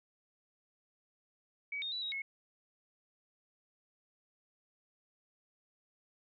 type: tone with pitch steps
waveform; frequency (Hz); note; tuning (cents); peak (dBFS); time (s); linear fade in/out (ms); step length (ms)
sine; 2271 / 3693 / 3947 / 3808 / 2182; C#7 / A#7 / B7 / A#7 / C#7; +41 / -17 / -2 / +36 / -28; -36; 1.72-2.22; 5; 100
effects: none